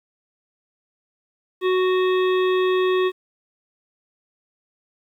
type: harmonic tone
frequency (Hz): 370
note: F#4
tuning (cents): 0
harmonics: 1 / 3 / 5 / 7 / 9 / 10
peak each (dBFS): -17 / -27 / -31 / -34 / -36 / -37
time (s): 1.61-3.12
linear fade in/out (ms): 50
effects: 9-bit